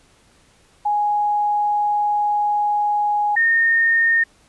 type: tone pair in turn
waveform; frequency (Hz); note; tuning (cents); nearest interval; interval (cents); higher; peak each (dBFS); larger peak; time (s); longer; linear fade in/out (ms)
sine; 830.6 / 1833.1; G#5 / A#6; 0 / -30; octave + major second; 1370; second; -16 / -13; second; 0.85-3.36 / 3.36-4.24; first; 10
effects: pink hiss -55 dBFS RMS until 4.48 s + resampled to 24000 Hz